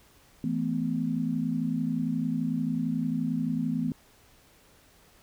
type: chord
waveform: sine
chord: E suspended fourth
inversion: none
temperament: equal with one note detuned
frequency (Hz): 164.81 / 220 / 251.3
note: E3 / A3 / B3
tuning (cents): 0 / 0 / +30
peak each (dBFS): -31 / -31 / -29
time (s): 0.44-3.92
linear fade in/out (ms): 2
effects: pink hiss -59 dBFS RMS until 5.22 s